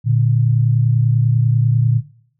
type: tone pair together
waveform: sine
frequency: 116 / 146.15 Hz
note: A#2 / D3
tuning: -8 / -8 cents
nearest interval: major third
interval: 400 cents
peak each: -13 / -17 dBFS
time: 0.04-2.02 s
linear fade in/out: 50 ms
effects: noise-tail reverb RT60 0.6 s tail -18 dB re dry